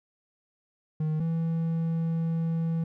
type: tone pair in turn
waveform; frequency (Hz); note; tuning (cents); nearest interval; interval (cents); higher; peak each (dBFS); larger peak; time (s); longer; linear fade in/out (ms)
triangle; 155.56 / 164.42; D#3 / E3; 0 / -4; minor second; 96; second; -23; neither; 1-1.2 / 1.2-2.84; second; 5
effects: none